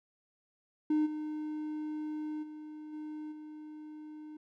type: tone with level steps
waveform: triangle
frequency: 305.4 Hz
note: D#4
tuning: 32 cents flat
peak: -23 / -33 / -41 / -37 / -42 dBFS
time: 0.9-4.37 s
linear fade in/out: 5 ms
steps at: 1.05 / 2.42 / 2.92 / 3.31 s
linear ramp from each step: 20 ms
effects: tanh soft clip ceiling -19 dBFS